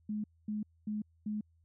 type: tone bursts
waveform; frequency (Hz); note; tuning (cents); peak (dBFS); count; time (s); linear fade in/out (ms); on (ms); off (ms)
sine; 211.5; G#3; +32; -33; 4; 0.09-1.41; 5; 150; 240
effects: added 82 Hz sine -65 dBFS peak until 1.64 s